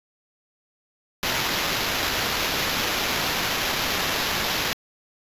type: noise with sample-and-hold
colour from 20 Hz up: white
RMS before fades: -25 dBFS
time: 1.23-4.73 s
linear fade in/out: 0 ms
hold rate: 8820 Hz
effects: resampled to 32000 Hz